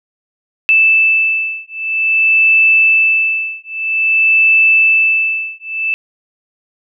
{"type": "beating tone pair", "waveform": "sine", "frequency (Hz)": [2637, 2637.51], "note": ["E7", "E7"], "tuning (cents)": [0, 0], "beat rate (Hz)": 0.51, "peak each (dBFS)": -12, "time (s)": [0.69, 5.94], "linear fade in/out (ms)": 0, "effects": []}